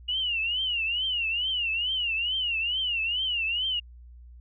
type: tone with vibrato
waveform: sine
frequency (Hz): 2866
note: F7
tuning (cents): +44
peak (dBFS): -25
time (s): 0.08-3.8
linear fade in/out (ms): 10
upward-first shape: triangle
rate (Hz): 2.3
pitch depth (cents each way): 180
effects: added 60 Hz sine -45 dBFS peak until 4.4 s